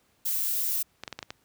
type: noise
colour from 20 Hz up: violet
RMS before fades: -28 dBFS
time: 0.25-0.83 s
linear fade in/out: 10 ms
type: clicks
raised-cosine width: 0.2 ms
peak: -18 dBFS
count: 6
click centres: 1.036 / 1.078 / 1.127 / 1.19 / 1.228 / 1.305 s
effects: pink hiss -67 dBFS RMS until 1.44 s + high-pass 60 Hz 12 dB/octave